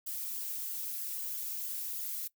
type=noise with flanger; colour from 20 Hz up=violet; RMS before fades=-38 dBFS; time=0.06-2.28 s; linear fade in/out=10 ms; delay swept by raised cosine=0.59 to 4.29 ms; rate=3.1 Hz; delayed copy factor=+0.9; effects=noise-tail reverb RT60 0.1 s tail -20 dB re dry